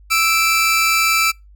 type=tone pair together; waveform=sawtooth; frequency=1318.5 / 2345 Hz; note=E6 / D7; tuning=0 / -3 cents; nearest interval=minor seventh; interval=997 cents; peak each=-13 dBFS; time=0.1-1.32 s; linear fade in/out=20 ms; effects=noise-tail reverb RT60 0.2 s tail -26 dB re dry + added 50 Hz sine -42 dBFS peak until 1.55 s